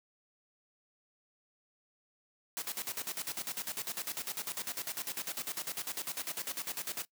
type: noise with tremolo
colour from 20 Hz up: white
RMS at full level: -37 dBFS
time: 2.57-7.05 s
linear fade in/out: 0 ms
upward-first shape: square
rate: 10 Hz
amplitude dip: 80%
effects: noise-tail reverb RT60 0.1 s tail -20 dB re dry + high-pass 150 Hz 12 dB/octave